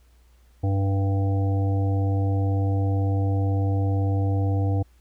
harmonic tone, 98 Hz, G2, in tune, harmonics 1 / 3 / 5 / 7 / 8, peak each -20 / -30 / -34 / -37 / -38 dBFS, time 0.63-4.83 s, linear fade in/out 10 ms, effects added 60 Hz sine -53 dBFS peak until 5 s + pink hiss -65 dBFS RMS until 5 s

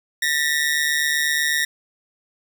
sawtooth ring-modulated tone, 1864.7 Hz, A#6, in tune, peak -12 dBFS, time 0.22-1.65 s, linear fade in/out 5 ms, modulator 74 Hz, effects none

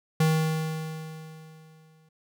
square tone with exponential decay, 158.3 Hz, D#3, 30 cents sharp, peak -19 dBFS, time 0.2-2.09 s, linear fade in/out 5 ms, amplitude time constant 410 ms, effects none

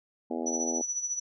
harmonic tone, 82.41 Hz, E2, in tune, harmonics 3 / 4 / 5 / 6 / 7 / 8 / 9 / 10, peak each -34 / -36 / -38 / -40 / -41 / -42 / -43 / -44 dBFS, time 0.3-0.82 s, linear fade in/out 10 ms
sine tone with tremolo, 5920 Hz, F#8, in tune, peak -27 dBFS, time 0.46-1.2 s, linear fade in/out 10 ms, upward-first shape sine, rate 14 Hz, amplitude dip 65%
effects none

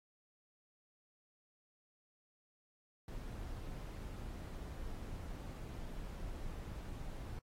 brown noise, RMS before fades -45 dBFS, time 3.08-7.39 s, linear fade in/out 2 ms, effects AAC 48 kbps

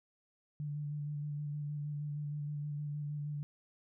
sine tone with vibrato, 147.2 Hz, D3, 4 cents sharp, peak -36 dBFS, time 0.6-3.43 s, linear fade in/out 0 ms, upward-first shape square, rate 6.4 Hz, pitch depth 17 cents each way, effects none

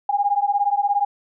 sine beating tone pair, 804 / 821 Hz, G5 / G#5, +44 / -20 cents, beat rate 17 Hz, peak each -20 dBFS, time 0.09-1.05 s, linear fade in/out 5 ms, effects none

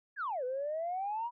sine exponential two-way sweep, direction down then up, 1750 to 491.9 to 978 Hz, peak -32 dBFS, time 0.16-1.31 s, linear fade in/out 50 ms, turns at 0.44 s, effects tanh soft clip ceiling -28 dBFS

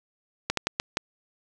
slowing click train, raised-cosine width 0.2 ms, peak -7 dBFS, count 5, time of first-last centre 0.5-0.971 s, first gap 73 ms, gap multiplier 1.33, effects none

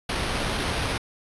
pink noise with sample-and-hold, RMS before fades -27 dBFS, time 0.09-0.98 s, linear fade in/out 5 ms, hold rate 7350 Hz, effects resampled to 24000 Hz

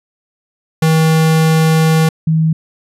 square / sine tone pair in turn, 159.7 / 159.7 Hz, D#3 / D#3, +45 / +45 cents, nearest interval unison, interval 0 cents, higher neither, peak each -9 dBFS, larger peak neither, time 0.82-2.09 / 2.27-2.53 s, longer first, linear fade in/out 5 ms, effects resampled to 32000 Hz

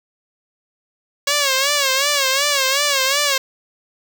5% pulse tone with vibrato, 554.4 Hz, C#5, in tune, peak -4 dBFS, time 1.27-3.38 s, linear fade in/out 5 ms, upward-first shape sine, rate 2.7 Hz, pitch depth 100 cents each way, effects none

